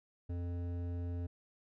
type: tone with hard clipping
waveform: sine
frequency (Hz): 87.31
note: F2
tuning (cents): 0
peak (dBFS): -38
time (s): 0.29-1.27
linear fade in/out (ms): 10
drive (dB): 12
effects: none